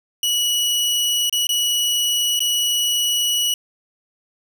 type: tone with dropouts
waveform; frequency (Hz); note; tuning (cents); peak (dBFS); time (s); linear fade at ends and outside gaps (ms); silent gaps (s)
sawtooth; 2931; F#7; -17; -14; 0.23-3.54; 2; 1.296-1.326 / 1.47-1.491 / 2.393-2.404
effects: none